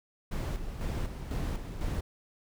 brown noise with tremolo, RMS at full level -32 dBFS, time 0.31-2.01 s, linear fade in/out 10 ms, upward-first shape square, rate 2 Hz, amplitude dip 55%, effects none

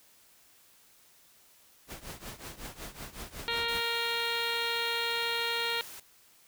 pink noise with tremolo, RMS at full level -40 dBFS, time 1.87-3.82 s, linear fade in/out 50 ms, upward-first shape triangle, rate 5.4 Hz, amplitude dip 90%
harmonic tone, 466.2 Hz, A#4, in tune, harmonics 1 / 2 / 3 / 4 / 5 / 6 / 7 / 8 / 9, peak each -38 / -38 / -38 / -38 / -38 / -38 / -38 / -38 / -38 dBFS, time 3.48-5.81 s, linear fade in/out 0 ms
white noise, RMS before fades -46 dBFS, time 3.68-6 s, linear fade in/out 5 ms
effects white hiss -61 dBFS RMS until 6.47 s

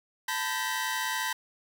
sawtooth tone cluster, 889 / 1004 / 1567 / 1917 Hz, A5 / B5 / G6 / A#6, +18 / +28 / -1 / +48 cents, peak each -31 dBFS, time 0.28-1.33 s, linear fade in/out 5 ms, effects none

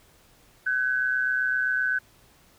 sine tone pair together, 1517.3 / 1645 Hz, F#6 / G#6, +43 / -17 cents, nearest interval minor second, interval 140 cents, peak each -23 / -29 dBFS, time 0.66-1.99 s, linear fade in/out 10 ms, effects pink hiss -58 dBFS RMS until 2.58 s

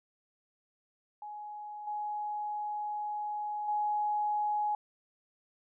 sine tone with level steps, 838 Hz, G#5, 15 cents sharp, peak -40 / -33 / -28 dBFS, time 1.22-4.75 s, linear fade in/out 2 ms, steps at 1.87 / 3.68 s, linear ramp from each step 5 ms, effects none

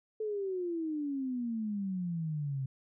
sine exponential sweep, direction down, 440 to 130.81 Hz, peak -32 dBFS, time 0.2-2.66 s, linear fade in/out 5 ms, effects none

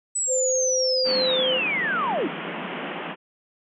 sine linear sweep, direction down, 8010 to 233.1 Hz, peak -22 dBFS, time 0.15-2.28 s, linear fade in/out 10 ms
sine tone, 516 Hz, C5, 24 cents flat, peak -22 dBFS, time 0.27-1.61 s, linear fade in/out 50 ms
pink band-pass noise, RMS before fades -32 dBFS, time 1.04-3.16 s, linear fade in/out 50 ms, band 160 to 3200 Hz, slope 96 dB/octave
effects none

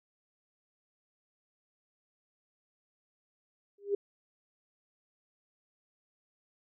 sine tone with exponential growth, 403.3 Hz, G4, 49 cents sharp, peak -23 dBFS, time 3.78-3.95 s, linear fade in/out 5 ms, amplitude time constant 36 ms, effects none

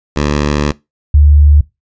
10% pulse / sine tone pair in turn, 73.42 / 73.42 Hz, D2 / D2, 0 / 0 cents, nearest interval unison, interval 0 cents, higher neither, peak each -3 dBFS, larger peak neither, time 0.16-0.72 / 1.14-1.61 s, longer first, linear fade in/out 5 ms, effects noise-tail reverb RT60 0.2 s tail -20 dB re dry + resampled to 16000 Hz

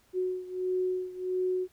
sine beating tone pair, 367.7 / 369.2 Hz, F#4 / F#4, -11 / -4 cents, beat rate 1.5 Hz, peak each -30 / -33 dBFS, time 0.13-1.68 s, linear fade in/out 50 ms, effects pink hiss -65 dBFS RMS until 1.72 s

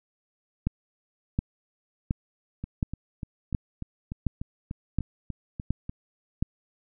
two click trains, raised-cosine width 5 ms, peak -12 / -21 dBFS, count 9 / 12, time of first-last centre 0.67-6.425 / 2.64-5.894 s, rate 1.39 / 3.38 Hz, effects none

